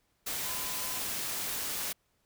sine tone in noise, 1013 Hz, B5, 44 cents sharp, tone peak -46 dBFS, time 0.45-0.99 s, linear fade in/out 10 ms, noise white, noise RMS -35 dBFS, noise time 0.26-1.93 s, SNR -14 dB, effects pink hiss -74 dBFS RMS until 2.25 s

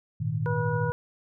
sine chord, Ab suspended second, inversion none, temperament equal, 103.83 / 116.54 / 155.56 Hz, Ab2 / Bb2 / Eb3, 0 / 0 / 0 cents, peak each -33 / -29 / -29 dBFS, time 0.2-0.91 s, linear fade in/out 10 ms
harmonic tone, 485 Hz, B4, 31 cents flat, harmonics 1 / 2 / 3, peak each -30 / -33 / -35 dBFS, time 0.46-0.92 s, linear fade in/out 0 ms
effects none

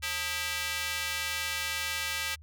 square tone with high-pass filter, 179 Hz, F3, 43 cents sharp, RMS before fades -33 dBFS, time 0.02-2.36 s, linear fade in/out 20 ms, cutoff 2100 Hz, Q 1.2, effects added 77 Hz sine -48 dBFS peak until 2.42 s

